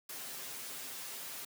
white noise with comb filter, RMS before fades -44 dBFS, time 0.09-1.45 s, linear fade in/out 5 ms, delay 7.6 ms, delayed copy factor +0.7, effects high-pass 150 Hz 12 dB/octave

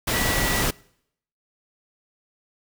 sine tone in noise, 1946 Hz, B6, 26 cents flat, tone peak -28 dBFS, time 0.13-0.63 s, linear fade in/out 10 ms, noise pink, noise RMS -23 dBFS, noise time 0.07-0.71 s, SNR -8 dB, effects noise-tail reverb RT60 0.7 s tail -24 dB re dry

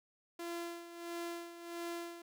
sawtooth tone with tremolo, 341.6 Hz, F4, 38 cents flat, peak -35 dBFS, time 0.39-2.22 s, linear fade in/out 5 ms, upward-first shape sine, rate 1.5 Hz, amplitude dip 70%, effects none

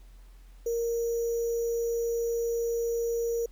sine tone with sample-and-hold, 466.2 Hz, A#4, in tune, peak -26 dBFS, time 0.66-3.46 s, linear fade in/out 5 ms, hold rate 6300 Hz, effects added 43 Hz sine -48 dBFS peak until 3.51 s + pink hiss -64 dBFS RMS until 3.51 s

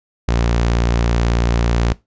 sawtooth tone, 58.27 Hz, A#1, in tune, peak -10 dBFS, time 0.28-1.93 s, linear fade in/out 5 ms, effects noise-tail reverb RT60 0.2 s tail -19 dB re dry + resampled to 16000 Hz

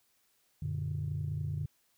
sine chord, Gb augmented, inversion none, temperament equal, 92.5 / 116.54 / 146.83 Hz, Gb2 / Bb2 / D3, 0 / 0 / 0 cents, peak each -36 / -39 / -34 dBFS, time 0.62-1.66 s, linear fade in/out 5 ms, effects tanh soft clip ceiling -26 dBFS + white hiss -72 dBFS RMS until 1.97 s

